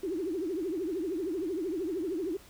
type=tone with vibrato; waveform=sine; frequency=349.2 Hz; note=F4; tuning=in tune; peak=-30 dBFS; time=0.03-2.37 s; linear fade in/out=5 ms; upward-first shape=triangle; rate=13 Hz; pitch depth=270 cents each way; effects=added 60 Hz sine -63 dBFS peak until 2.49 s + pink hiss -55 dBFS RMS until 2.49 s